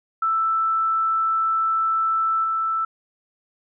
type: tone with level steps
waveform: sine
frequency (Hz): 1323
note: E6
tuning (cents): +6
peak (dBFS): -18 / -20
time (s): 0.22-2.85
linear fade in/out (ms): 5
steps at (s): 2.44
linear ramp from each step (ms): 2
effects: none